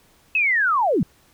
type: linear sweep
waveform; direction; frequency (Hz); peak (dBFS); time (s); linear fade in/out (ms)
sine; down; 2637 to 130.81; -16; 0.35-1.03; 2
effects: pink hiss -57 dBFS RMS until 1.33 s